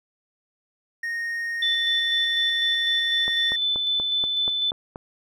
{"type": "tone", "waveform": "triangle", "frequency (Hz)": 1856, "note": "A#6", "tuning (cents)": -8, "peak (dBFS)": -24, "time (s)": [1.03, 3.56], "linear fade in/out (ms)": 5}
{"type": "tone with tremolo", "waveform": "sine", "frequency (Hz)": 3513, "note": "A7", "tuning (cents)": -3, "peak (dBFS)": -20, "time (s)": [1.62, 4.71], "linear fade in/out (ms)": 5, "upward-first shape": "square", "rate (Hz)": 4, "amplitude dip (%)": 25}
{"type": "click train", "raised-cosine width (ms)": 1, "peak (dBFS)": -20, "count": 8, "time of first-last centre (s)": [3.28, 4.959], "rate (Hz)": 4.17}
{"effects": []}